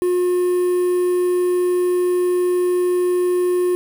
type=tone with quantisation; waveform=triangle; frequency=358.7 Hz; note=F4; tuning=46 cents sharp; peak=-13 dBFS; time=0.02-3.75 s; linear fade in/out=0 ms; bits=6; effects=none